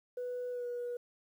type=tone with pitch glide; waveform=sine; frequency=493.9 to 484.6 Hz; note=B4 to B4; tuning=0 to -33 cents; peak=-34 dBFS; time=0.17-0.97 s; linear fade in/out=5 ms; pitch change=-33 cents; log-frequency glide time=0.51-0.66 s; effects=tanh soft clip ceiling -33 dBFS + 11-bit